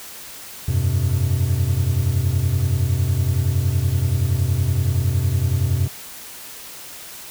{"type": "chord", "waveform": "triangle", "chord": "F suspended second", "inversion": "none", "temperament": "equal with one note detuned", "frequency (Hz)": [87.31, 98, 128.19], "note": ["F2", "G2", "C3"], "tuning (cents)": [0, 0, -35], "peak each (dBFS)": -19, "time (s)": [0.68, 5.88], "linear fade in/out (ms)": 5, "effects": ["white hiss -37 dBFS RMS until 7.3 s"]}